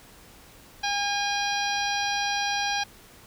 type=harmonic tone with a mistuned harmonic; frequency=810 Hz; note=G#5; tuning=43 cents flat; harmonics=1 / 2 / 3 / 4 / 5 / 6 / 7; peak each=-28 / -31 / -33 / -34 / -35 / -36 / -36 dBFS; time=0.83-2.84 s; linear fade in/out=10 ms; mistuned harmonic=3; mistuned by=+19 cents; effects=pink hiss -51 dBFS RMS until 3.26 s